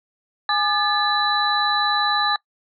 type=tone cluster; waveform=sine; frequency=830 / 1204 / 1728 / 3974 Hz; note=G#5 / D6 / A6 / B7; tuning=-1 / +43 / -32 / +10 cents; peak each=-23 dBFS; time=0.49-2.36 s; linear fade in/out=2 ms; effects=noise-tail reverb RT60 0.1 s tail -23 dB re dry